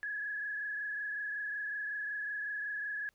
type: tone with frequency modulation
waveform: sine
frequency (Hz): 1684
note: G#6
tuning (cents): +24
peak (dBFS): -35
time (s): 0.03-3.09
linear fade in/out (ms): 0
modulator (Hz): 25.4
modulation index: 1.5
effects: pink hiss -75 dBFS RMS until 3.14 s